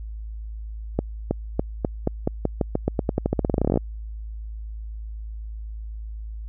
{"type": "accelerating click train", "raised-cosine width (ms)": 2, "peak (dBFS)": -7, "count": 28, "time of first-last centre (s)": [0.99, 3.774], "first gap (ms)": 320, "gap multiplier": 0.89, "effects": ["added 54 Hz sine -31 dBFS peak until 6.48 s"]}